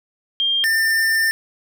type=tone pair in turn; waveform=sine / square; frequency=3200 / 1795.9 Hz; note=G7 / A6; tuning=+35 / +35 cents; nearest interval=minor seventh; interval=1000 cents; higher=first; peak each=-16 dBFS; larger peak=neither; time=0.4-0.64 / 0.64-1.31 s; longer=second; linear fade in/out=0 ms; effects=none